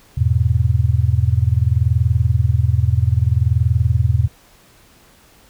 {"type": "chord", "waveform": "sine", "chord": "E major", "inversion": "none", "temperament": "just", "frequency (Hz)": [82.41, 103.01, 123.61], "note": ["E2", "G#2", "B2"], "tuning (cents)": [0, -14, 2], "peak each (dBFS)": -17, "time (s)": [0.17, 4.28], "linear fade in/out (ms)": 10, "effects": ["pink hiss -50 dBFS RMS until 5.49 s"]}